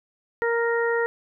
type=harmonic tone; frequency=466.2 Hz; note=A#4; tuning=in tune; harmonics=1 / 2 / 3 / 4; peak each=-22 / -30 / -30 / -28 dBFS; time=0.42-1.06 s; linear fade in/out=0 ms; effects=none